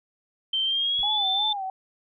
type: tone with pitch glide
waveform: sine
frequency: 3122 to 3545 Hz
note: G7 to A7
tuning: -8 to +12 cents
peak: -22 dBFS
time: 0.53-1.53 s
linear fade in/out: 5 ms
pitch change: +220 cents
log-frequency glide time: 0.64-1.27 s
type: noise with exponential decay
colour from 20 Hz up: brown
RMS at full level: -40 dBFS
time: 0.99-1.13 s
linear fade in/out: 0 ms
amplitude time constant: 29 ms
type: tone with vibrato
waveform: sine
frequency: 806 Hz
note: G5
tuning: 48 cents sharp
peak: -28 dBFS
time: 1.03-1.7 s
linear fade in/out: 2 ms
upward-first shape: sine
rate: 2.8 Hz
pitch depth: 110 cents each way
effects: none